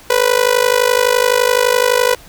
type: tone with amplitude modulation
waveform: sawtooth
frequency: 493.9 Hz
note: B4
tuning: in tune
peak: -3 dBFS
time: 0.1-2.15 s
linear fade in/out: 5 ms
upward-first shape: sine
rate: 51.8 Hz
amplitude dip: 90%
effects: pink hiss -41 dBFS RMS until 2.28 s